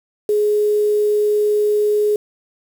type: tone with quantisation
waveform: sine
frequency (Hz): 419.3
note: G#4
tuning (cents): +17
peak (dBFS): -13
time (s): 0.29-2.16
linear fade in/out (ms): 2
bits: 6
effects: none